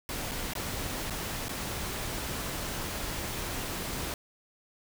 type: noise with dropouts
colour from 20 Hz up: pink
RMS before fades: -35 dBFS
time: 0.09-4.14 s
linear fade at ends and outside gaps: 1 ms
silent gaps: 0.313-0.317 / 0.535-0.552 / 1.099-1.106 / 1.484-1.492 s
effects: none